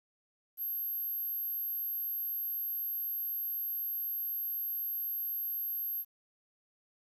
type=tone; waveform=sine; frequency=12544 Hz; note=G9; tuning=in tune; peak=-33 dBFS; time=0.57-6.05 s; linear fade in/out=50 ms; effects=11-bit